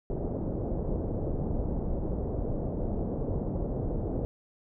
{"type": "low-pass noise", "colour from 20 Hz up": "pink", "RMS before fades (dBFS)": -31, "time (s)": [0.1, 4.25], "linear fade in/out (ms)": 0, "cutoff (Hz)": 600, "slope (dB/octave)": 24, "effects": []}